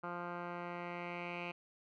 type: tone with low-pass filter sweep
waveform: 10% pulse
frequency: 174.61 Hz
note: F3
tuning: in tune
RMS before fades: -43 dBFS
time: 0.03-1.52 s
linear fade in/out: 10 ms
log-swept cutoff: 1400 to 2500 Hz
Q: 4.4
effects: none

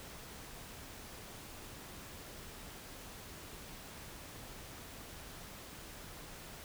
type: silence
effects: pink hiss -50 dBFS RMS until 6.64 s

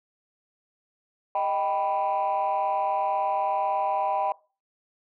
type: chord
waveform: sine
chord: Eb augmented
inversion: none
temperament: equal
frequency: 622.3 / 784 / 987.8 Hz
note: Eb5 / G5 / B5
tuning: 0 / 0 / 0 cents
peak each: -28 / -24 / -27 dBFS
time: 1.35-4.32 s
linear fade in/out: 2 ms
effects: noise-tail reverb RT60 0.3 s tail -19 dB re dry + tanh soft clip ceiling -18 dBFS

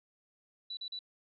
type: tone bursts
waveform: sine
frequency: 3951 Hz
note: B7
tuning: in tune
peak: -38 dBFS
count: 3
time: 0.7-0.991 s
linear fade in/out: 5 ms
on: 71 ms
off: 39 ms
effects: none

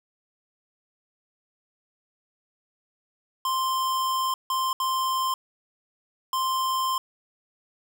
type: tone bursts at uneven times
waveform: square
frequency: 1046.5 Hz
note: C6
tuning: in tune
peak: -24 dBFS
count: 4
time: 3.45-4.34 / 4.5-4.73 / 4.8-5.34 / 6.33-6.98 s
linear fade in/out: 2 ms
effects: none

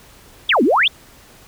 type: exponential two-way sweep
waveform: sine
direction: down then up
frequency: 3729 to 220 to 3729 Hz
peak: -11 dBFS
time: 0.49-0.88 s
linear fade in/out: 5 ms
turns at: 0.63 s
effects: pink hiss -46 dBFS RMS until 1.47 s

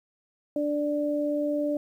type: tone pair together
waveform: sine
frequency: 293.7 / 588.2 Hz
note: D4 / D5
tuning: 0 / +3 cents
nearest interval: octave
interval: 1203 cents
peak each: -27 / -27 dBFS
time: 0.56-1.77 s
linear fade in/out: 2 ms
effects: 10-bit

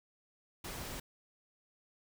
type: noise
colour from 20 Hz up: pink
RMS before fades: -43 dBFS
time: 0.64-1 s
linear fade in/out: 5 ms
effects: none

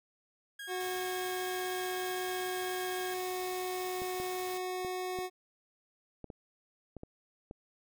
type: tone with vibrato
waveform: 30% pulse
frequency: 1631 Hz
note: G#6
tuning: 32 cents flat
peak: -39 dBFS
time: 0.59-3.14 s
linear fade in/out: 5 ms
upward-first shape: triangle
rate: 16 Hz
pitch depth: 19 cents each way
type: tone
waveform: 25% pulse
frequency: 367.4 Hz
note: F#4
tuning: 12 cents flat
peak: -31 dBFS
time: 0.67-5.3 s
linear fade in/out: 50 ms
type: noise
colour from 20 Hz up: white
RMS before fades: -47 dBFS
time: 0.8-4.58 s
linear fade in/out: 5 ms
type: clicks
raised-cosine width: 2 ms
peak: -30 dBFS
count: 9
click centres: 4.019 / 4.2 / 4.848 / 5.188 / 6.243 / 6.302 / 6.967 / 7.034 / 7.511 s
effects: none

